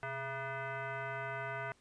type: tone with frequency modulation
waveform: sine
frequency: 415.3 Hz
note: G#4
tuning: in tune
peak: -37 dBFS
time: 0.03-1.72 s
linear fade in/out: 0 ms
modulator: 543 Hz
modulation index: 3
effects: pink hiss -69 dBFS RMS until 1.8 s + resampled to 22050 Hz